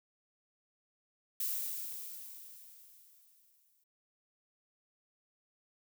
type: noise with exponential decay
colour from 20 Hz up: violet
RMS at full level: -34 dBFS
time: 1.4-3.84 s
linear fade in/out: 5 ms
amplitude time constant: 530 ms
effects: none